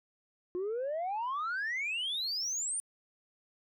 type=exponential sweep; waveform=sine; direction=up; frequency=349.2 to 9340 Hz; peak=-30 dBFS; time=0.55-2.8 s; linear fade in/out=0 ms; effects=tanh soft clip ceiling -30 dBFS